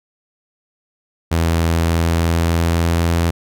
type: tone with pitch glide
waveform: sawtooth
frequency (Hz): 82.9 to 84.3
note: E2 to E2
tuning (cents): +10 to +39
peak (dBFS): -10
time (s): 1.31-3.31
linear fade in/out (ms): 10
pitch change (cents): +29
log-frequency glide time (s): 1.61-3.16
effects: none